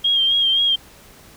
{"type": "tone with vibrato", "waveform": "sine", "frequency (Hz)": 3221, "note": "G7", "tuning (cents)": 46, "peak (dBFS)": -14, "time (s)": [0.04, 0.76], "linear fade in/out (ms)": 10, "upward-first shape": "sine", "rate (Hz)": 3.8, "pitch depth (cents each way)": 43, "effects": ["pink hiss -46 dBFS RMS until 1.36 s"]}